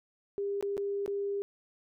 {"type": "tone with dropouts", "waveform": "sine", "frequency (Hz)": 401.2, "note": "G4", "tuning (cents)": 40, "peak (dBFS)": -30, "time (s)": [0.38, 1.42], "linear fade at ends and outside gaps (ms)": 0, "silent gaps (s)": [[0.61, 0.626], [0.769, 0.778], [1.061, 1.078]], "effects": []}